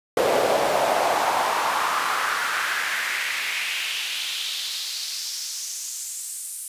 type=noise with high-pass filter sweep; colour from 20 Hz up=brown; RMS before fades=-25 dBFS; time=0.17-6.68 s; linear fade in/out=2 ms; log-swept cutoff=490 to 9500 Hz; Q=2.7; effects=resampled to 32000 Hz